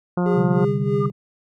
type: harmonic tone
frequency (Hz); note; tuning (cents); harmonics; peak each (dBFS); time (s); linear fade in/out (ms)
177.7; F3; +30; 1 / 2 / 3 / 4 / 5 / 6 / 7 / 8; -19 / -25 / -29 / -31 / -33 / -35 / -36 / -37; 0.17-0.65; 5
type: tone with tremolo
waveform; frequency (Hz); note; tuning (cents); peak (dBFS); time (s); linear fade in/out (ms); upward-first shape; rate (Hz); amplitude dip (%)
triangle; 407.1; G#4; -35; -17; 0.26-1.1; 0; sine; 3.2; 75
type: chord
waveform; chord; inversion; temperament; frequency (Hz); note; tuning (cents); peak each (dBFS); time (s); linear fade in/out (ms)
sine; C suspended second; none; just; 130.81 / 147.16 / 196.22; C3 / D3 / G3; 0 / +4 / +2; -24; 0.33-1.12; 50
type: tone with exponential growth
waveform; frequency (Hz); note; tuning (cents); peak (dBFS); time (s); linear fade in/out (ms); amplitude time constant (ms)
sine; 1206; D6; +46; -21; 0.89-1.06; 5; 35
effects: none